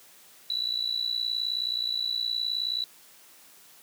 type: tone with amplitude modulation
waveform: sine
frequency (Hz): 3951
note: B7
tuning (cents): 0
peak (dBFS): -23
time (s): 0.5-2.84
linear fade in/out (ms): 2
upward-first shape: sine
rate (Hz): 59.1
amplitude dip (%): 80
effects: white hiss -54 dBFS RMS until 3.82 s + high-pass 150 Hz 12 dB/octave